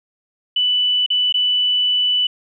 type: tone with dropouts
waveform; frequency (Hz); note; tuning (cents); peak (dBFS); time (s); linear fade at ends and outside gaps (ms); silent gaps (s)
sine; 2980; F#7; +12; -14; 0.56-2.27; 5; 1.063-1.102 / 1.325-1.341
effects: none